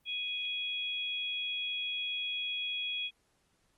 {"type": "tone pair together", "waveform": "sine", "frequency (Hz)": [2489, 3325], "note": ["D#7", "G#7"], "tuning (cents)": [0, 1], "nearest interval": "perfect fourth", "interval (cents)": 501, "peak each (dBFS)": [-37, -35], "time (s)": [0.05, 3.11], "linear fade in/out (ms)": 50, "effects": ["pink hiss -73 dBFS RMS until 3.77 s", "Opus 32 kbps"]}